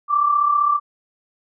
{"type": "tone pair together", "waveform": "sine", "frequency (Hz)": [1139.3, 1174.7], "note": ["C#6", "D6"], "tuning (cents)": [47, 0], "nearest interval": "minor second", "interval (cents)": 53, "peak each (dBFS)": [-22, -15], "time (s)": [0.08, 0.8], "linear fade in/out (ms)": 50, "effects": []}